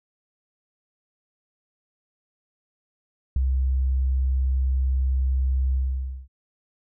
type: tone with ADSR envelope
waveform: sine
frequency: 65.41 Hz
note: C2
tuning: in tune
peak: -15 dBFS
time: 3.36-6.28 s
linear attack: 4 ms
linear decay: 5 ms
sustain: -4 dB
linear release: 540 ms
effects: none